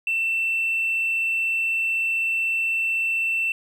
sine tone with hard clipping, 2681 Hz, E7, 29 cents sharp, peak -21 dBFS, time 0.07-3.52 s, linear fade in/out 2 ms, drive 1 dB, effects none

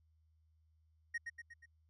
triangle tone with echo, 1871 Hz, A#6, 6 cents sharp, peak -34 dBFS, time 1.14-1.18 s, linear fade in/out 10 ms, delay 120 ms, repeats 4, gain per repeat -5 dB, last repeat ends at 1.66 s, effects added 79 Hz sine -69 dBFS peak until 1.89 s + resampled to 24000 Hz

